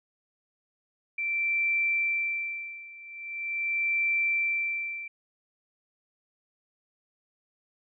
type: tone with tremolo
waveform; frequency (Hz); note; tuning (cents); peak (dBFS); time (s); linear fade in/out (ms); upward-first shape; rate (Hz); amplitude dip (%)
sine; 2344; D7; -4; -23; 1.18-5.08; 5; sine; 0.42; 90
effects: none